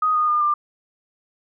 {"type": "tone with pitch steps", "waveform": "sine", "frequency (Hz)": [1249, 1229.7, 1210.6, 1191.9], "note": ["D#6", "D#6", "D#6", "D6"], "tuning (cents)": [6, -21, -48, 25], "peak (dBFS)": -16, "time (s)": [0.02, 0.54], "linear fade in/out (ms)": 5, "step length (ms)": 130, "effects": []}